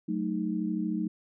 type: chord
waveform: sine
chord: D# diminished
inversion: first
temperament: equal with one note detuned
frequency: 186.71 / 220 / 311.1 Hz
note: F#3 / A3 / D#4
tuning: +16 / 0 / 0 cents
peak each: -32 dBFS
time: 0.08-1.08 s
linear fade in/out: 10 ms
effects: none